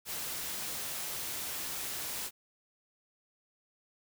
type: noise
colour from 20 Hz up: white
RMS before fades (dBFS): -38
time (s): 0.05-2.31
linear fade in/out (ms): 50
effects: none